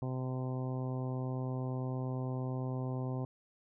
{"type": "harmonic tone", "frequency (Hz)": 128.8, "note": "C3", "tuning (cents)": -27, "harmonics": [1, 2, 3, 4, 5, 6, 7, 8], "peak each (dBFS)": [-35, -41, -45, -47, -49, -51, -52, -53], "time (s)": [0.02, 3.25], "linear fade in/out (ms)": 2, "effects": []}